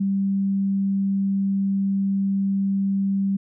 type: tone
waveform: sine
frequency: 196 Hz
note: G3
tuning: in tune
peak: -19 dBFS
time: 0-3.37 s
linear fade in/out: 10 ms
effects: none